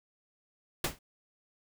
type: noise with exponential decay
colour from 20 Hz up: pink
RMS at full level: -25 dBFS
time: 0.84-0.99 s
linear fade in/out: 5 ms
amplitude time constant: 31 ms
effects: none